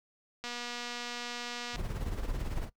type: click train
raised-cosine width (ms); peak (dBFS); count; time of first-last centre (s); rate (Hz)
0.2; -22; 319; 0.44-1.76; 241
type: noise with tremolo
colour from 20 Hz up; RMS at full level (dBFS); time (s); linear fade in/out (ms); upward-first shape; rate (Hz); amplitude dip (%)
brown; -32; 1.73-2.7; 50; sine; 18; 55
effects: noise-tail reverb RT60 0.1 s tail -19 dB re dry